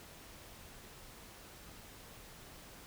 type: silence
effects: pink hiss -54 dBFS RMS until 2.86 s